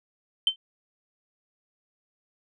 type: tone with exponential decay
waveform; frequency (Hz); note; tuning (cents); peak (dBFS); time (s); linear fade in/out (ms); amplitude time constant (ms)
sine; 3095; G7; -23; -13; 0.47-0.56; 2; 18
effects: tanh soft clip ceiling -13 dBFS